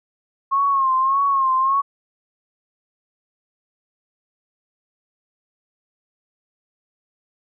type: tone with vibrato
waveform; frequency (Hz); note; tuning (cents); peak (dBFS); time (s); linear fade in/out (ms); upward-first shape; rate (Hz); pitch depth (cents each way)
sine; 1080; C#6; -45; -15; 0.51-1.82; 20; sine; 1.7; 63
effects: none